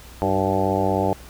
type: harmonic tone with a mistuned harmonic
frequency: 96.1 Hz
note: G2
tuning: 34 cents flat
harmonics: 1 / 2 / 3 / 4 / 5 / 6 / 7 / 8 / 9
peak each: -27 / -27 / -27 / -27 / -27 / -27 / -27 / -27 / -27 dBFS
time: 0.22-1.13 s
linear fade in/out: 0 ms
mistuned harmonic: 3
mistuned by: +55 cents
effects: added 60 Hz sine -42 dBFS peak until 1.29 s + pink hiss -45 dBFS RMS until 1.29 s